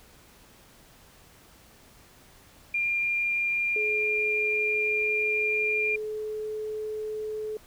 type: tone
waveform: sine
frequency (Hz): 2398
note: D7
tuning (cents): +36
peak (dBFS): -24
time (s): 2.74-5.96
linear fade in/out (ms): 5
type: tone with pitch glide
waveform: sine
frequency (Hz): 426 to 430.2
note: G#4 to A4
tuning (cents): +44 to -39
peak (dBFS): -30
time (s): 3.76-7.57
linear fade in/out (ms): 2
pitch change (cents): +17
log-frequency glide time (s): 4.58-6.67
effects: pink hiss -55 dBFS RMS until 7.66 s